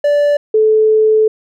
triangle / sine tone pair in turn, 582 / 434.6 Hz, D5 / A4, -16 / -21 cents, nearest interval perfect fourth, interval 505 cents, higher first, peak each -7 dBFS, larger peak neither, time 0.04-0.37 / 0.54-1.28 s, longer second, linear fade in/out 5 ms, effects none

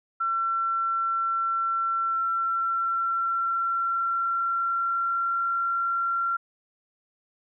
sine tone with pitch glide, 1350 to 1369.6 Hz, E6 to F6, +41 to -34 cents, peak -23 dBFS, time 0.2-6.37 s, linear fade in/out 10 ms, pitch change +25 cents, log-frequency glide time 1.99-5.45 s, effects none

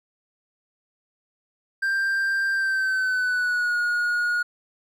triangle tone with pitch glide, 1582 to 1442.3 Hz, G6 to F#6, +15 to -45 cents, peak -19 dBFS, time 1.82-4.43 s, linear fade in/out 10 ms, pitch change -160 cents, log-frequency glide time 2.52-3.77 s, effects none

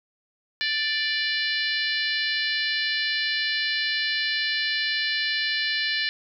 harmonic tone, 587.3 Hz, D5, in tune, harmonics 3 / 4 / 5 / 6 / 7 / 8 / 9, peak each -27 / -32 / -31 / -34 / -29 / -35 / -37 dBFS, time 0.61-6.09 s, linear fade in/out 0 ms, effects none

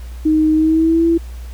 sine tone with pitch glide, 311.1 to 333.4 Hz, D#4 to E4, 0 to +20 cents, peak -10 dBFS, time 0.25-1.18 s, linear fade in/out 10 ms, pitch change +120 cents, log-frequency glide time 0.54-1.06 s, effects added 60 Hz sine -27 dBFS peak until 1.53 s + pink hiss -45 dBFS RMS until 1.53 s

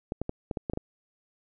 clicks, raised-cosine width 2 ms, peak -17 dBFS, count 8, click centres 0.121 / 0.216 / 0.294 / 0.512 / 0.572 / 0.698 / 0.735 / 0.774 s, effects none

